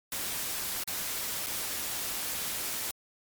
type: noise with dropouts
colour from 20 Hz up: white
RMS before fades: -34 dBFS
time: 0.12-2.91 s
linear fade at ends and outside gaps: 1 ms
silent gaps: 0.836-0.875 / 1.463-1.468 s
effects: MP3 96 kbps